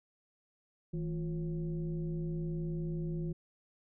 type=tone with frequency modulation; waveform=sine; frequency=161.5 Hz; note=E3; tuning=35 cents flat; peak=-33 dBFS; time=0.93-3.33 s; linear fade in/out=10 ms; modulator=191 Hz; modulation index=0.74; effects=none